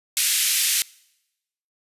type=band-pass noise; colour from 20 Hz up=white; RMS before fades=-21 dBFS; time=0.17-0.82 s; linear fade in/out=0 ms; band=2000 to 13000 Hz; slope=24 dB/octave; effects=noise-tail reverb RT60 0.9 s tail -24 dB re dry + resampled to 32000 Hz